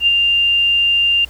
sine tone with ADSR envelope, 2794 Hz, F7, in tune, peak -8 dBFS, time 0-1.25 s, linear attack 69 ms, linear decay 28 ms, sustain -3 dB, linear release 6 ms, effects added 60 Hz sine -38 dBFS peak until 1.29 s + pink hiss -44 dBFS RMS until 1.29 s

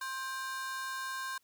45% pulse ring-modulated tone, 1318.5 Hz, E6, in tune, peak -33 dBFS, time 0.01-1.38 s, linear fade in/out 5 ms, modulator 263 Hz, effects white hiss -73 dBFS RMS until 1.43 s

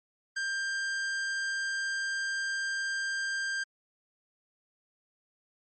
45% pulse tone, 1588 Hz, G6, 22 cents sharp, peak -30 dBFS, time 0.36-3.64 s, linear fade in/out 10 ms, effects MP3 32 kbps

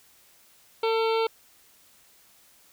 harmonic tone, 449.5 Hz, A4, 37 cents sharp, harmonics 1 / 2 / 3 / 5 / 6 / 7 / 8 / 9 / 10, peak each -23 / -29 / -33 / -37 / -39 / -40 / -41 / -42 / -43 dBFS, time 0.83-1.27 s, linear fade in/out 5 ms, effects white hiss -58 dBFS RMS until 2.72 s

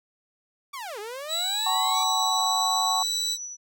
sawtooth linear two-way sweep, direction down then up, 1174.7 to 397.8 to 1174.7 Hz, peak -30 dBFS, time 0.73-2.04 s, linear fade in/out 10 ms, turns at 0.99 s
35% pulse tone with pitch glide, 3918 to 3948 Hz, B7 to B7, -15 to -1 cents, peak -24 dBFS, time 1.28-3.38 s, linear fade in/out 50 ms, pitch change +14 cents, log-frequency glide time 1.78-2.63 s
sine chord, F# minor, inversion none, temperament equal with one note detuned, 752.9 / 880 / 1108.7 Hz, F#5 / A5 / C#6, +30 / 0 / 0 cents, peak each -28 dBFS, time 1.66-3.03 s, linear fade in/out 5 ms
sine tone with tremolo, 5920 Hz, F#8, in tune, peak -32 dBFS, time 1.93-3.57 s, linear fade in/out 50 ms, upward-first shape sine, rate 7.5 Hz, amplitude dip 35%
effects none

